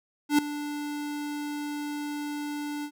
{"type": "tone with ADSR envelope", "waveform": "square", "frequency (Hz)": 293.7, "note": "D4", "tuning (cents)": 0, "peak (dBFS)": -17, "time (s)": [0.29, 2.91], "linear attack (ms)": 96, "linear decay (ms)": 3, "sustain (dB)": -15, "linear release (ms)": 70, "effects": []}